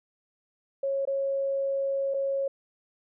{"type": "tone with dropouts", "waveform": "sine", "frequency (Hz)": 548, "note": "C#5", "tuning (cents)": -20, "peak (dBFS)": -25, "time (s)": [0.83, 2.48], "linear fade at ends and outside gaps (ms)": 5, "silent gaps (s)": [[1.053, 1.073], [2.14, 2.143]], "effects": []}